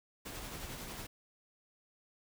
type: noise with tremolo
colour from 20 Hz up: pink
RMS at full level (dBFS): -43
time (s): 0.25-1.07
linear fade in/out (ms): 10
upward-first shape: triangle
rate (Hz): 11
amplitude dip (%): 35
effects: none